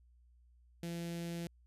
sawtooth tone with notch filter, 170 Hz, F3, 46 cents flat, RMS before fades -41 dBFS, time 0.83-1.47 s, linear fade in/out 2 ms, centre 1100 Hz, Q 0.8, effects added 60 Hz sine -62 dBFS peak until 1.66 s + resampled to 32000 Hz

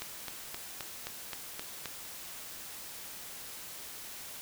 click train, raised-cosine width 0.2 ms, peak -20 dBFS, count 8, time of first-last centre 0.02-1.857 s, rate 3.81 Hz, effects white hiss -45 dBFS RMS until 4.41 s

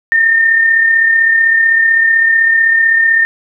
sine tone with amplitude modulation, 1816 Hz, A#6, 46 cents flat, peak -5 dBFS, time 0.12-3.25 s, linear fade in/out 0 ms, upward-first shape sine, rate 35.8 Hz, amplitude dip 40%, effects none

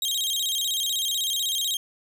sawtooth tone with vibrato, 3488 Hz, A7, 16 cents flat, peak -21 dBFS, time 0.02-1.77 s, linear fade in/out 2 ms, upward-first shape square, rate 16 Hz, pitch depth 150 cents each way, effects none

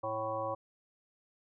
harmonic tone with a mistuned harmonic, 110 Hz, A2, in tune, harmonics 1 / 3 / 5 / 7 / 9 / 10, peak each -46 / -46 / -36 / -41 / -40 / -40 dBFS, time 0.03-0.55 s, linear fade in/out 10 ms, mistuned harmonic 10, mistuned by +16 cents, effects none

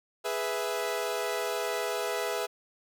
sawtooth chord, E major, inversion first, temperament equal, 415.3 / 493.9 / 659.3 Hz, G#4 / B4 / E5, 0 / 0 / 0 cents, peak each -30 dBFS, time 0.24-2.47 s, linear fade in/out 20 ms, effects none

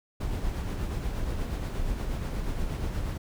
brown noise with tremolo, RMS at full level -29 dBFS, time 0.2-3.18 s, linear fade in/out 10 ms, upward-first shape sine, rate 8.4 Hz, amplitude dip 35%, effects none

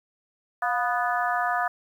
harmonic tone with a mistuned harmonic, 246.9 Hz, B3, in tune, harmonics 3 / 4 / 5 / 6 / 7, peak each -26 / -31 / -29 / -31 / -31 dBFS, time 0.62-1.68 s, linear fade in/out 5 ms, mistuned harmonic 3, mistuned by -64 cents, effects 9-bit

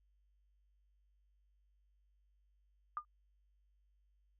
sine tone with exponential decay, 1209 Hz, D6, 50 cents sharp, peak -32 dBFS, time 2.97-3.05 s, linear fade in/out 1 ms, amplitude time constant 17 ms, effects added 50 Hz sine -70 dBFS peak until 4.39 s

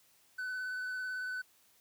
triangle tone with vibrato, 1505 Hz, F#6, 29 cents sharp, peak -34 dBFS, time 0.38-1.42 s, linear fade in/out 10 ms, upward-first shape sine, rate 18 Hz, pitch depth 15 cents each way, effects white hiss -67 dBFS RMS until 1.8 s + high-pass 60 Hz 12 dB/octave

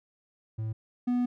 triangle tone pair in turn, 110.2 / 245.7 Hz, A2 / B3, +3 / -9 cents, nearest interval octave + major second, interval 1388 cents, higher second, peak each -28 / -22 dBFS, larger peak second, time 0.58-0.73 / 1.07-1.26 s, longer second, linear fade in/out 10 ms, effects none

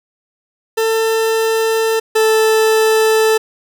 40% pulse tone pair in turn, 446.9 / 439.5 Hz, A4 / A4, +27 / -2 cents, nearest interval unison, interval 29 cents, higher first, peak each -12 / -9 dBFS, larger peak second, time 0.77-2 / 2.15-3.38 s, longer neither, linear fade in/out 10 ms, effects 8-bit

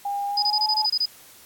sine tone with pitch glide, 806 to 858.9 Hz, G5 to A5, +48 to -42 cents, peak -24 dBFS, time 0.05-0.86 s, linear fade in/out 5 ms, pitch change +110 cents, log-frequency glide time 0.28-0.65 s
sine tone bursts, 4978 Hz, D#8, in tune, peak -19 dBFS, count 9, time 0.37-1.057 s, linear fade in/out 5 ms, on 55 ms, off 24 ms
effects white hiss -49 dBFS RMS until 1.45 s + AAC 64 kbps

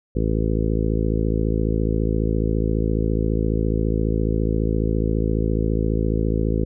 harmonic tone, 54.6 Hz, A1, 13 cents flat, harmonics 1 / 2 / 3 / 4 / 5 / 6 / 7 / 8 / 9, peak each -22 / -25 / -27 / -28 / -29 / -30 / -30 / -31 / -32 dBFS, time 0.15-6.65 s, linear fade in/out 10 ms, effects none

